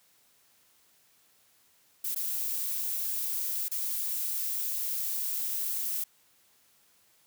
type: noise with dropouts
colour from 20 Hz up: violet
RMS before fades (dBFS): -32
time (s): 2.04-6.04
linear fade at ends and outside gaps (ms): 5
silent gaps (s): 2.148-2.16 / 3.684-3.714
effects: white hiss -65 dBFS RMS until 7.26 s + high-pass 60 Hz 12 dB/octave